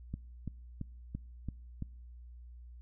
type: click train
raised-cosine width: 5 ms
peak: -25 dBFS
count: 6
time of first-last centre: 0.14-1.824 s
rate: 2.97 Hz
effects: noise-tail reverb RT60 0.9 s tail -26 dB re dry + added 60 Hz sine -48 dBFS peak until 2.81 s